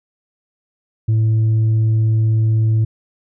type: tone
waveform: sine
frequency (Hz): 110.5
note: A2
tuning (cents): +8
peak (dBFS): -9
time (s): 1.08-2.85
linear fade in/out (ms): 10
effects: tanh soft clip ceiling -11 dBFS